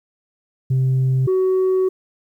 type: tone pair in turn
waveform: sine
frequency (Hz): 130.81 / 374.8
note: C3 / F#4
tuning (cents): 0 / +22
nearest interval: octave + tritone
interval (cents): 1822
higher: second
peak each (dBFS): -12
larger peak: neither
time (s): 0.7-1.27 / 1.27-1.89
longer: second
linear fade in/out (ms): 10
effects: tanh soft clip ceiling -13 dBFS + 9-bit